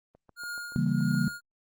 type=click train; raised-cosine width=1 ms; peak=-38 dBFS; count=8; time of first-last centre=0.15-1.15 s; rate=7 Hz
type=tone with tremolo; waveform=square; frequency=1425 Hz; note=F6; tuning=34 cents sharp; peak=-34 dBFS; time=0.36-1.41 s; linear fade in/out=50 ms; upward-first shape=triangle; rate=1.5 Hz; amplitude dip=85%
type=chord; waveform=sine; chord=C# diminished seventh; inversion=none; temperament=equal; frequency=138.59 / 164.81 / 196 / 233.1 Hz; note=C#3 / E3 / G3 / Bb3; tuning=0 / 0 / 0 / 0 cents; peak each=-29 dBFS; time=0.76-1.28 s; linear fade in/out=0 ms
effects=Opus 24 kbps